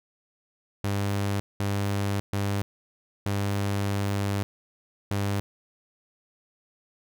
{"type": "tone bursts at uneven times", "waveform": "sawtooth", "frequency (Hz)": 100.2, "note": "G2", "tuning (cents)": 38, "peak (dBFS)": -21, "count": 5, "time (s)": [[0.84, 1.4], [1.6, 2.2], [2.33, 2.62], [3.26, 4.43], [5.11, 5.4]], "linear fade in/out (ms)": 0, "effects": []}